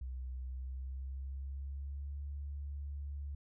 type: tone with pitch glide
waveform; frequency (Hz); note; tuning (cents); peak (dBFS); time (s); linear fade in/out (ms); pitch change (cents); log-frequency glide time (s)
sine; 63.8 to 71.2; C2 to C#2; -43 to +47; -39; 0.01-3.35; 5; +190; 0.41-2.2
effects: none